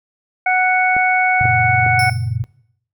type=harmonic tone; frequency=740 Hz; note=F#5; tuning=in tune; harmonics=1 / 2 / 3; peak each=-15 / -20 / -17 dBFS; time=0.46-2.1 s; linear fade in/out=5 ms
type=clicks; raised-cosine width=2 ms; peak=-15 dBFS; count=3; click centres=0.966 / 1.455 / 1.864 s
type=chord; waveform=sine; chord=F# major; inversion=none; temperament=equal with one note detuned; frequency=92.5 / 116.54 / 137.48 Hz; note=F#2 / A#2 / C#3; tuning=0 / 0 / -14 cents; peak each=-24 / -20 / -26 dBFS; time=1.41-2.44 s; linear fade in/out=0 ms
type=tone with exponential decay; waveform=sawtooth; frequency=5350 Hz; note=E8; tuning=25 cents sharp; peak=-17 dBFS; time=1.99-2.36 s; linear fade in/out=2 ms; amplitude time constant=80 ms
effects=noise-tail reverb RT60 0.7 s tail -20 dB re dry